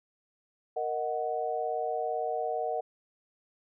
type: chord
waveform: sine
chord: D# minor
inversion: second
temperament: equal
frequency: 466.2 / 622.3 / 740 Hz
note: A#4 / D#5 / F#5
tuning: 0 / 0 / 0 cents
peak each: -34 / -34 / -32 dBFS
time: 0.76-2.81 s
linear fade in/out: 10 ms
effects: none